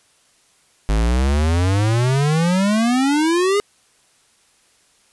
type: exponential sweep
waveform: square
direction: up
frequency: 50.9 to 416.9 Hz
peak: -15 dBFS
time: 0.89-3.6 s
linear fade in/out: 0 ms
effects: white hiss -57 dBFS RMS until 5.12 s + resampled to 24000 Hz